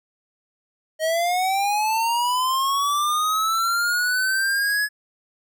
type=linear sweep; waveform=square; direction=up; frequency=624 to 1700 Hz; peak=-20 dBFS; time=0.99-4.89 s; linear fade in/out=50 ms; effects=none